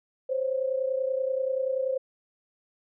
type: tone pair together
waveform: sine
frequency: 520 / 550.4 Hz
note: C5 / C#5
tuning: -11 / -12 cents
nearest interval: minor second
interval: 99 cents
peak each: -26 / -31 dBFS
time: 0.29-1.98 s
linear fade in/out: 10 ms
effects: none